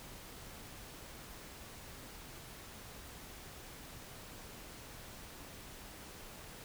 silence, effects pink hiss -51 dBFS RMS until 6.64 s

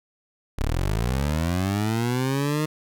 20% pulse linear sweep, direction up, 32 to 155.56 Hz, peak -17 dBFS, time 0.58-2.66 s, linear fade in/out 10 ms, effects none

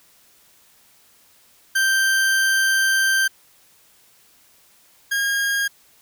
40% pulse tone pair in turn, 1568 / 1625.7 Hz, G6 / G#6, 0 / -37 cents, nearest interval minor second, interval 63 cents, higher second, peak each -15 / -18 dBFS, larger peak first, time 1.75-3.28 / 5.11-5.68 s, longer first, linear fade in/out 10 ms, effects white hiss -55 dBFS RMS until 6.01 s

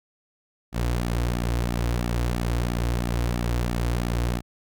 sawtooth tone with flanger, 59.3 Hz, A#1, 30 cents sharp, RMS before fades -25 dBFS, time 0.72-4.42 s, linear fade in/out 50 ms, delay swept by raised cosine 1.9 to 5.2 ms, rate 3 Hz, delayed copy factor -0.65, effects none

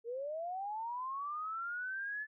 sine linear sweep, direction up, 450 to 1743 Hz, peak -37 dBFS, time 0.04-2.27 s, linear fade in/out 50 ms, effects none

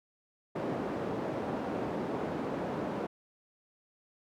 white band-pass noise, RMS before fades -35 dBFS, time 0.55-3.07 s, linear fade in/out 10 ms, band 160 to 520 Hz, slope 12 dB/octave, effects none

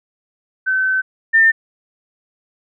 sine tone pair in turn, 1529 / 1803.1 Hz, G6 / A6, -44 / +42 cents, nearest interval minor third, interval 286 cents, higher second, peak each -14 / -8 dBFS, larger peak second, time 0.66-1.02 / 1.33-1.52 s, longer first, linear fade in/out 20 ms, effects none

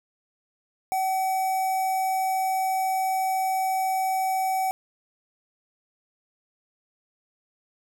square tone with notch filter, 759 Hz, F#5, 44 cents sharp, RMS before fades -25 dBFS, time 0.92-4.71 s, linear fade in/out 0 ms, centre 3600 Hz, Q 0.57, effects none

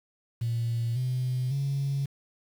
triangle tone with pitch steps, 116.54 / 127.09 / 138.59 Hz, A#2 / C3 / C#3, 0 / -50 / 0 cents, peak -22 dBFS, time 0.41-2.06 s, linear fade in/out 10 ms, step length 550 ms, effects tanh soft clip ceiling -23 dBFS + 8-bit

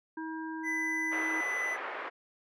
harmonic tone, 320 Hz, D#4, 49 cents sharp, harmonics 1 / 3 / 5, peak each -37 / -42 / -44 dBFS, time 0.17-1.41 s, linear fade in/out 5 ms
triangle tone, 2000 Hz, B6, 21 cents sharp, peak -29 dBFS, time 0.63-1.78 s, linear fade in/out 50 ms
white band-pass noise, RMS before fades -39 dBFS, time 1.11-2.1 s, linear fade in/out 20 ms, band 390 to 1900 Hz, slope 24 dB/octave
effects none

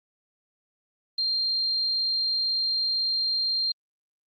sine tone, 4186 Hz, C8, in tune, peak -23 dBFS, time 1.18-3.72 s, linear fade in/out 5 ms, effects Opus 24 kbps

